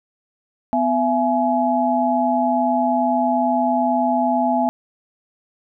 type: tone cluster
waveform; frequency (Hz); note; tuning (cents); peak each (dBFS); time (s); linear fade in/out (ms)
sine; 250.3 / 672 / 843; B3 / E5 / G#5; +23 / +33 / +26; -20; 0.73-4.69; 0
effects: none